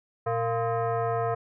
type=tone with frequency modulation; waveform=sine; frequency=117.1 Hz; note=A#2; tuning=8 cents sharp; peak=-24 dBFS; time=0.26-1.35 s; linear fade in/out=10 ms; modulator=577 Hz; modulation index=1.7; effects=none